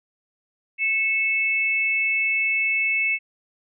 sine tone pair together, 2200 / 2625 Hz, C#7 / E7, -14 / -8 cents, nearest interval minor third, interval 306 cents, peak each -22 dBFS, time 0.78-3.19 s, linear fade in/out 50 ms, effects none

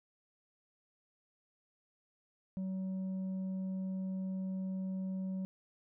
sine tone with tanh clipping, 188.8 Hz, F#3, 35 cents sharp, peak -36 dBFS, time 2.57-5.45 s, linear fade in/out 0 ms, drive 4 dB, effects none

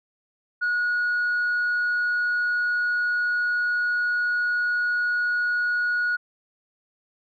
sine tone, 1453 Hz, F#6, 32 cents flat, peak -19 dBFS, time 0.61-6.17 s, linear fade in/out 20 ms, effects tanh soft clip ceiling -19 dBFS

